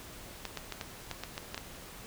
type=clicks; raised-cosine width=0.2 ms; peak=-19 dBFS; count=9; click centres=0.453 / 0.573 / 0.723 / 0.812 / 1.113 / 1.236 / 1.379 / 1.545 / 1.578 s; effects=pink hiss -48 dBFS RMS until 2.06 s